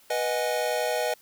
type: chord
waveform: square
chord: G# minor seventh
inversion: first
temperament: equal with one note detuned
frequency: 490.2 / 622.3 / 740 / 830.6 Hz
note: B4 / D#5 / F#5 / G#5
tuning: -13 / 0 / 0 / 0 cents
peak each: -30 / -29 / -34 / -34 dBFS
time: 0.1-1.14 s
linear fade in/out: 5 ms
effects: white hiss -57 dBFS RMS until 1.21 s